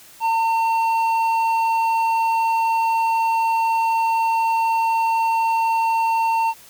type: tone with hard clipping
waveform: sine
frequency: 906 Hz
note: A#5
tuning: 50 cents flat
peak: -18 dBFS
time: 0.2-6.54 s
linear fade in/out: 50 ms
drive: 6 dB
effects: white hiss -46 dBFS RMS until 6.69 s